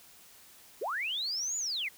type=linear two-way sweep; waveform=sine; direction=up then down; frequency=329.6 to 7040 to 1901 Hz; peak=-31 dBFS; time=0.81-1.89 s; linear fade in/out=10 ms; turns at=1.57 s; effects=white hiss -56 dBFS RMS until 1.97 s